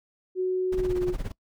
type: tone with pitch glide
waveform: sine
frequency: 370 to 360.9 Hz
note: F#4 to F#4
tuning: 0 to -43 cents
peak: -23 dBFS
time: 0.35-1.15 s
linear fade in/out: 50 ms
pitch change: -43 cents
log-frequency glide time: 0.8-0.98 s
type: noise with tremolo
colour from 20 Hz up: brown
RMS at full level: -29 dBFS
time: 0.72-1.32 s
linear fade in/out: 5 ms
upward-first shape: sine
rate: 17 Hz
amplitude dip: 85%
effects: noise-tail reverb RT60 0.1 s tail -22 dB re dry